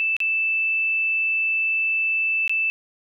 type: tone with dropouts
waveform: sine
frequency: 2641 Hz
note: E7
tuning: 3 cents sharp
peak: -19 dBFS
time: 0-2.7 s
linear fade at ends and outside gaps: 0 ms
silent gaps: 0.166-0.203 / 2.478-2.495 s
effects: none